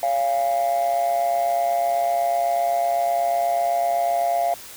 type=tone with amplitude modulation; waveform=sine; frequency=692 Hz; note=F5; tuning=16 cents flat; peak=-13 dBFS; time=0.03-4.54 s; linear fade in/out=2 ms; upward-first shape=sine; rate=128 Hz; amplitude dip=80%; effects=tanh soft clip ceiling -14 dBFS + white hiss -40 dBFS RMS until 4.76 s